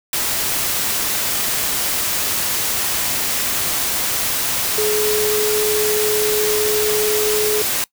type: tone in noise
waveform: sine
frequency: 424.3 Hz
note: G#4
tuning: 37 cents sharp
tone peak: -17 dBFS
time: 4.78-7.62 s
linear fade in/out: 2 ms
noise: white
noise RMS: -20 dBFS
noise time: 0.13-7.84 s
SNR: 0 dB
effects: noise-tail reverb RT60 0.1 s tail -22 dB re dry